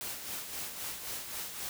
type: noise with tremolo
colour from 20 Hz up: white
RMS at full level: -38 dBFS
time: 0.01-1.69 s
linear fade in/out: 0 ms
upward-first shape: sine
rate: 3.8 Hz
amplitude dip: 50%
effects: none